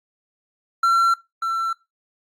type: tone pair in turn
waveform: triangle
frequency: 1358 / 1344.7 Hz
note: F6 / E6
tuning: -49 / +34 cents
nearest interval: unison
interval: 17 cents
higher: first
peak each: -12 / -19 dBFS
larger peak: first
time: 0.83-1.14 / 1.42-1.73 s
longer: neither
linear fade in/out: 5 ms
effects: noise-tail reverb RT60 0.2 s tail -19 dB re dry + Opus 48 kbps